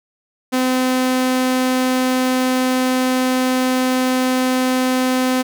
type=tone; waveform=sawtooth; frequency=256.2 Hz; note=C4; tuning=36 cents flat; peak=-11 dBFS; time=0.52-5.43 s; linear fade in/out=20 ms; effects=none